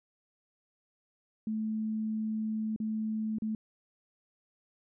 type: tone with dropouts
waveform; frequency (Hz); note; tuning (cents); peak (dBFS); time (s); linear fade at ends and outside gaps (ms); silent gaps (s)
sine; 217.9; A3; -17; -30; 1.47-3.55; 2; 2.762-2.801 / 3.385-3.421
effects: none